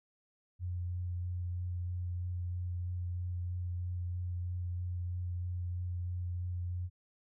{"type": "tone with vibrato", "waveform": "sine", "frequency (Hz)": 88.9, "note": "F2", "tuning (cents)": 31, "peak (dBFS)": -34, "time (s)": [0.59, 6.9], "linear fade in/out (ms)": 50, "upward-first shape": "sine", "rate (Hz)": 3.1, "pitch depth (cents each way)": 12, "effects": []}